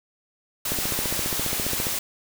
white noise, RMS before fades -27 dBFS, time 0.65-1.99 s, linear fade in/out 5 ms
click train, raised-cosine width 2 ms, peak -16 dBFS, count 18, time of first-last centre 0.72-1.869 s, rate 14.8 Hz
effects none

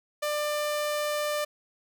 sawtooth tone, 595 Hz, D5, 22 cents sharp, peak -23 dBFS, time 0.22-1.45 s, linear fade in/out 10 ms, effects none

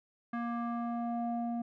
square tone with low-pass filter sweep, 235.7 Hz, A#3, 19 cents sharp, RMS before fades -35 dBFS, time 0.33-1.62 s, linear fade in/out 5 ms, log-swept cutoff 1500 to 560 Hz, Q 2.7, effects none

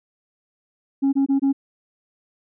sine tone bursts, 274.1 Hz, C#4, 19 cents flat, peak -13 dBFS, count 4, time 1.02-1.529 s, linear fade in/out 20 ms, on 110 ms, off 23 ms, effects tanh soft clip ceiling -14 dBFS

